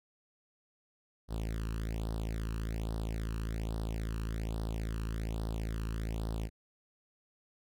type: tone with flanger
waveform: sawtooth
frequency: 55 Hz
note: A1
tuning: in tune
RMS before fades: -36 dBFS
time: 1.28-6.5 s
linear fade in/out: 50 ms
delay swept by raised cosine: 0.21 to 0.72 ms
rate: 1.2 Hz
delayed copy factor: +0.9
effects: none